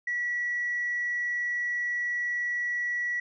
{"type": "tone", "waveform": "sine", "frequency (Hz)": 1939, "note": "B6", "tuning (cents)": -32, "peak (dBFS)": -26, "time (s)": [0.07, 3.2], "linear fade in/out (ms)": 5, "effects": ["tanh soft clip ceiling -22 dBFS"]}